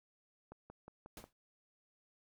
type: click train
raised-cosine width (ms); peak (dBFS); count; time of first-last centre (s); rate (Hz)
1; -37; 5; 0.52-1.241; 5.55
type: noise with exponential decay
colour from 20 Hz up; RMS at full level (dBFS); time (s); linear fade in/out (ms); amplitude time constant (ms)
pink; -47; 1.17-1.33; 2; 33
effects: none